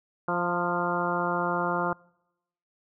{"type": "harmonic tone with a mistuned harmonic", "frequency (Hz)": 174.61, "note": "F3", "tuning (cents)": 0, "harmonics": [1, 2, 3, 4, 5, 6, 7, 8], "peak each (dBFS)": [-33, -33, -33, -33, -33, -33, -33, -33], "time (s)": [0.28, 1.93], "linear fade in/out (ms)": 2, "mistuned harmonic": 5, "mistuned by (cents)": 30, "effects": ["noise-tail reverb RT60 0.9 s tail -26 dB re dry"]}